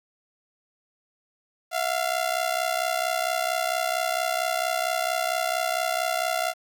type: ring-modulated tone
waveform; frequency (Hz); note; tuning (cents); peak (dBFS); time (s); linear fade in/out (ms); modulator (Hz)
sawtooth; 690; F5; -21; -17; 1.71-6.54; 50; 32.2
effects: 9-bit